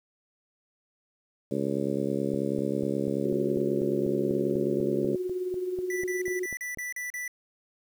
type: harmonic tone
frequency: 69.3 Hz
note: C#2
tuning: in tune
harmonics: 2 / 3 / 4 / 5 / 6 / 7 / 8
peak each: -36 / -32 / -32 / -33 / -33 / -36 / -36 dBFS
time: 1.51-5.16 s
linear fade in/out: 5 ms
type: click train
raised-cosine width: 2 ms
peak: -28 dBFS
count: 19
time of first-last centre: 2.34-6.773 s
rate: 4.06 Hz
type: tone with tremolo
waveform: sine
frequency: 365.5 Hz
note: F#4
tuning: 21 cents flat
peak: -26 dBFS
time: 3.25-6.46 s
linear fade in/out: 5 ms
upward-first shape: sine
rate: 19 Hz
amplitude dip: 50%
type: tone bursts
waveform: square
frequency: 1975 Hz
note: B6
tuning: in tune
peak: -33 dBFS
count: 8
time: 5.9-7.279 s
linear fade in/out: 2 ms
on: 140 ms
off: 37 ms
effects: 9-bit